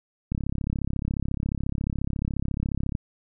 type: click train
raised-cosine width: 5 ms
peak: -15 dBFS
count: 91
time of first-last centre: 0.32-2.952 s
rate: 34.2 Hz
effects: none